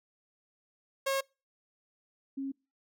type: tone pair in turn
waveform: sawtooth / sine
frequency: 543 / 272 Hz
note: C#5 / C#4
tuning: -36 / -33 cents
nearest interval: octave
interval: 1197 cents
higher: first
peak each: -24 / -33 dBFS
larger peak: first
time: 1.06-1.21 / 2.37-2.52 s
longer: neither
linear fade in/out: 10 ms
effects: noise-tail reverb RT60 0.3 s tail -26 dB re dry